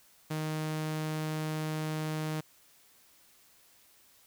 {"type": "tone", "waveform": "sawtooth", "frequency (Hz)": 155.56, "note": "D#3", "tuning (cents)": 0, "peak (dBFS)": -28, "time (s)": [0.3, 2.41], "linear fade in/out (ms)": 10, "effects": ["white hiss -62 dBFS RMS until 4.26 s"]}